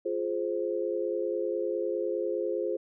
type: chord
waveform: sine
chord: F minor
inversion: none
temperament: just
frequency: 349.2 / 419.1 / 523.8 Hz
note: F4 / Ab4 / C5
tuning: 0 / +16 / +2 cents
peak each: -32 dBFS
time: 0.05-2.77 s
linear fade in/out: 10 ms
effects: none